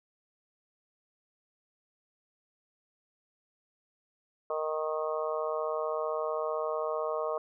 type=harmonic tone; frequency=155.56 Hz; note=D#3; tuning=in tune; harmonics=3 / 4 / 5 / 6 / 7 / 8; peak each=-34 / -33 / -43 / -44 / -37 / -41 dBFS; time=4.5-7.38 s; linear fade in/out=2 ms; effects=none